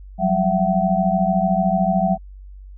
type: tone cluster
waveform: sine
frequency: 179.6 / 193 / 670 / 757 Hz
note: F3 / G3 / E5 / F#5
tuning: +49 / -27 / +28 / +39 cents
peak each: -21 dBFS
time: 0.18-2.18 s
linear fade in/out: 50 ms
effects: added 48 Hz sine -36 dBFS peak until 2.77 s